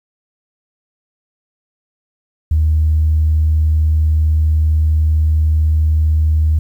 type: tone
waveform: sine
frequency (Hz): 77.78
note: D#2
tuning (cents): 0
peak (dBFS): -9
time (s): 2.51-6.59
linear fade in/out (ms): 5
effects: tanh soft clip ceiling -5 dBFS + 8-bit